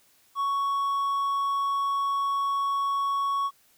triangle tone, 1113 Hz, C#6, 7 cents sharp, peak -22 dBFS, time 0.35-3.51 s, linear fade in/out 50 ms, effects white hiss -62 dBFS RMS until 3.77 s

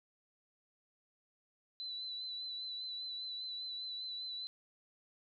sine tone with vibrato, 3998 Hz, B7, 20 cents sharp, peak -40 dBFS, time 1.8-4.47 s, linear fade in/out 0 ms, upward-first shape sine, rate 5 Hz, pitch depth 30 cents each way, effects none

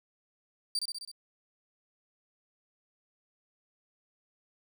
35% pulse tone with echo, 4660 Hz, D8, 14 cents flat, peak -27 dBFS, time 0.75-0.79 s, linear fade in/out 2 ms, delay 65 ms, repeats 5, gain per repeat -3 dB, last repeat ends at 1.115 s, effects none

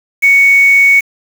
sine tone with quantisation, 2226 Hz, C#7, 7 cents sharp, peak -4 dBFS, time 0.22-1.01 s, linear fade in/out 20 ms, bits 4, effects none

